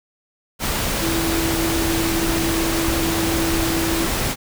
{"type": "tone in noise", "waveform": "sine", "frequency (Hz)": 330, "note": "E4", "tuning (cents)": 2, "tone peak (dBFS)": -21, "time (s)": [0.99, 4.09], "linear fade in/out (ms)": 50, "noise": "pink", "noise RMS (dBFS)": -22, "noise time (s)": [0.59, 4.36], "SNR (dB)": -2, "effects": []}